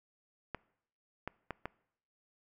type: clicks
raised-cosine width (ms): 0.5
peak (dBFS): -22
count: 4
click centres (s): 0.547 / 1.276 / 1.507 / 1.656
effects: noise-tail reverb RT60 0.7 s tail -23 dB re dry